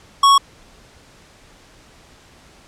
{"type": "tone", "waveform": "square", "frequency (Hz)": 1108.7, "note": "C#6", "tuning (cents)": 0, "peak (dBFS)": -9, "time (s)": [0.23, 0.38], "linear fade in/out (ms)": 5, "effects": ["pink hiss -48 dBFS RMS until 2.67 s", "low-pass 8000 Hz 12 dB/octave"]}